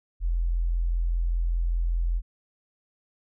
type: tone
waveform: sine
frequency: 42.55 Hz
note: F1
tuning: 44 cents flat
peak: -22 dBFS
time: 0.2-2.22 s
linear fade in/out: 50 ms
effects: none